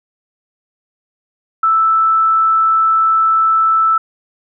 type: tone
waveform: sine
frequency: 1318.5 Hz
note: E6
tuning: in tune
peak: -9 dBFS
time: 1.63-3.98 s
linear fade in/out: 5 ms
effects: none